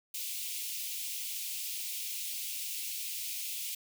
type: high-pass noise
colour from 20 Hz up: white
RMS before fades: -38 dBFS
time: 0.14-3.75 s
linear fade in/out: 5 ms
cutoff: 2300 Hz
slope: 48 dB/octave
effects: none